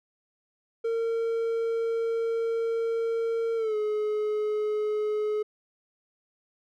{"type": "tone with pitch glide", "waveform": "triangle", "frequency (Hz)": [457.4, 424.3], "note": ["A#4", "G#4"], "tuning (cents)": [-33, 37], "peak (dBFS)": -23, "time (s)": [0.84, 5.43], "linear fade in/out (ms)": 10, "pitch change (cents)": -130, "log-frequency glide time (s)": [3.56, 3.76], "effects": []}